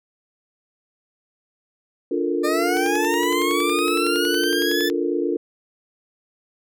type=chord; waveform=sine; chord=Bb major seventh; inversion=first; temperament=just; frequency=291.4 / 349.6 / 437 / 466.2 Hz; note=D4 / F4 / A4 / Bb4; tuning=-13 / +2 / -12 / 0 cents; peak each=-25 / -23 / -27 / -27 dBFS; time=2.11-5.37 s; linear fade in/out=5 ms
type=linear sweep; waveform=20% pulse; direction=up; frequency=590 to 1760 Hz; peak=-17 dBFS; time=2.43-4.9 s; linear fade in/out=20 ms
type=click train; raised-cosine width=0.2 ms; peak=-16 dBFS; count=24; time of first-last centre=2.77-4.9 s; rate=10.8 Hz
effects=none